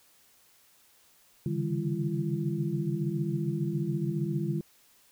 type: tone cluster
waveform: sine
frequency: 137.2 / 144.1 / 158.9 / 199.9 / 339.9 Hz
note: C#3 / D3 / D#3 / G3 / F4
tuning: -17 / -33 / +37 / +34 / -47 cents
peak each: -38 / -33 / -32 / -34 / -35 dBFS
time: 1.46-4.61 s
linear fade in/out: 2 ms
effects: white hiss -62 dBFS RMS until 5.11 s